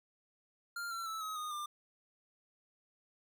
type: tone with pitch steps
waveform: square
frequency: 1396.9 / 1354 / 1312.4 / 1272.1 / 1233 / 1195.2 Hz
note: F6 / E6 / E6 / D#6 / D#6 / D6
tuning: 0 / +46 / -8 / +38 / -16 / +30 cents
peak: -39 dBFS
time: 0.76-1.66 s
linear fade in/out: 5 ms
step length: 150 ms
effects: none